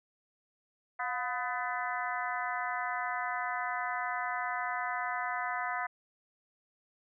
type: harmonic tone with a mistuned harmonic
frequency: 251 Hz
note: B3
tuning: 28 cents sharp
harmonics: 3 / 4 / 5 / 6 / 7 / 8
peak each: -37 / -38 / -39 / -40 / -40 / -41 dBFS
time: 0.99-5.87 s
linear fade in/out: 10 ms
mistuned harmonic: 3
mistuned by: -77 cents
effects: none